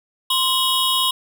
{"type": "tone cluster", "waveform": "square", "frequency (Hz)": [1046, 2935, 3309, 3750], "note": ["C6", "F#7", "G#7", "A#7"], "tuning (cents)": [-1, -15, -7, 10], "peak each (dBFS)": -23, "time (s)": [0.3, 1.11], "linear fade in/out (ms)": 5, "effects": []}